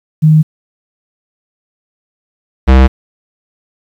sine / square tone pair in turn, 155.56 / 65.4 Hz, D#3 / C2, 0 / 0 cents, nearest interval octave + minor third, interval 1500 cents, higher first, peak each -3 dBFS, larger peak neither, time 0.22-0.43 / 2.67-2.88 s, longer neither, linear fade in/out 20 ms, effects low-pass 3000 Hz 12 dB/octave + 7-bit

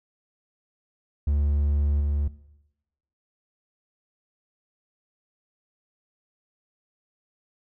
triangle tone with level steps, 72.5 Hz, D2, 22 cents flat, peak -18 / -20 dBFS, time 1.27-2.28 s, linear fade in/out 5 ms, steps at 2 s, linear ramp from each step 10 ms, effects noise-tail reverb RT60 0.9 s tail -18 dB re dry

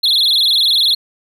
triangle tone with vibrato, 3780 Hz, A#7, 23 cents sharp, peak -9 dBFS, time 0.03-0.95 s, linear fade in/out 10 ms, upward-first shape sine, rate 20 Hz, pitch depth 220 cents each way, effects none

